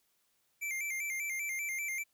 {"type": "tone with vibrato", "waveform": "square", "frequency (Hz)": 2217, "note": "C#7", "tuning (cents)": 0, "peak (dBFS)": -35, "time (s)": [0.61, 2.04], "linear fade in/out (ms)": 20, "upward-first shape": "square", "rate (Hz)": 5.1, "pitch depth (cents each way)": 84, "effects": ["white hiss -75 dBFS RMS until 2.13 s"]}